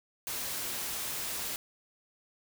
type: noise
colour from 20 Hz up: white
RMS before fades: -36 dBFS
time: 0.27-1.56 s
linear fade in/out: 0 ms
effects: none